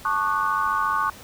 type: chord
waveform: sine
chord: D major seventh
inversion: second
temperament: equal with one note detuned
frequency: 880 / 1108.7 / 1202.8 / 1480 Hz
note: A5 / C#6 / D6 / F#6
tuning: 0 / 0 / +41 / 0 cents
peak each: -29 / -23 / -26 / -28 dBFS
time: 0.05-1.1 s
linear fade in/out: 2 ms
effects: pink hiss -44 dBFS RMS until 1.23 s